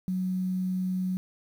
sine tone with quantisation, 185 Hz, F#3, in tune, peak -26 dBFS, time 0.08-1.17 s, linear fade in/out 0 ms, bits 9, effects none

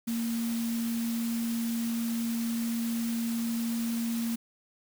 sine tone in noise, 231.2 Hz, A#3, 14 cents flat, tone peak -28 dBFS, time 0.07-4.36 s, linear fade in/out 10 ms, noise white, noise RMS -41 dBFS, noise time 0.07-4.36 s, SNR +10 dB, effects none

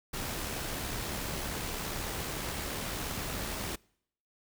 pink noise with amplitude modulation, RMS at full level -35 dBFS, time 0.13-3.76 s, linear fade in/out 10 ms, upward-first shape sine, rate 73.9 Hz, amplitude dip 30%, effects noise-tail reverb RT60 0.7 s tail -26 dB re dry

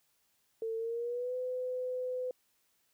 sine tone with pitch glide, 450 to 505.1 Hz, A4 to B4, +39 to +39 cents, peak -33 dBFS, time 0.62-2.31 s, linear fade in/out 2 ms, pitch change +200 cents, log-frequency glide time 0.77-1.35 s, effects white hiss -74 dBFS RMS until 2.93 s

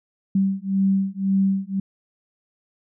sine beating tone pair, 193 / 194.9 Hz, G3 / G3, -27 / -10 cents, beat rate 1.9 Hz, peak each -21 dBFS, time 0.35-1.8 s, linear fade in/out 5 ms, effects none

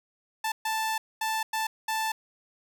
sawtooth tone bursts at uneven times, 881 Hz, A5, 2 cents sharp, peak -23 dBFS, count 5, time 0.44-0.52 / 0.65-0.98 / 1.21-1.43 / 1.53-1.67 / 1.88-2.12 s, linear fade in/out 5 ms, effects none

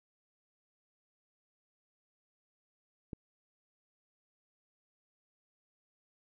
click, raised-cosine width 3 ms, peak -27 dBFS, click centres 3.132 s, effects none

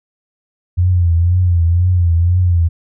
sine tone with vibrato, 87.31 Hz, F2, in tune, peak -9 dBFS, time 0.77-2.69 s, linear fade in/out 20 ms, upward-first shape triangle, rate 2 Hz, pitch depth 91 cents each way, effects none

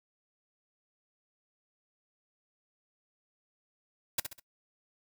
white noise with echo, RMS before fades -28 dBFS, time 4.18-4.2 s, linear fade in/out 5 ms, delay 66 ms, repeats 3, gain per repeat -8 dB, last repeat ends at 4.398 s, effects noise-tail reverb RT60 0.1 s tail -21 dB re dry

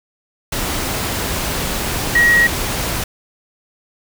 sine tone in noise, 1900 Hz, A#6, 33 cents sharp, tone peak -9 dBFS, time 2.15-2.47 s, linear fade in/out 5 ms, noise pink, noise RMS -21 dBFS, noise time 0.52-3.04 s, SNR +9 dB, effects none

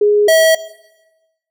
sine / square tone pair in turn, 415.3 / 644.9 Hz, G#4 / E5, 0 / -38 cents, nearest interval minor sixth, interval 762 cents, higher second, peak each -8 dBFS, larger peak neither, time 0.01-0.28 / 0.28-0.55 s, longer neither, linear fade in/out 5 ms, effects noise-tail reverb RT60 1.0 s tail -17 dB re dry

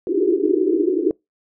white band-pass noise, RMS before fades -18 dBFS, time 0.07-1.11 s, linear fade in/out 2 ms, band 300 to 420 Hz, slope 96 dB/octave, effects noise-tail reverb RT60 0.2 s tail -26 dB re dry

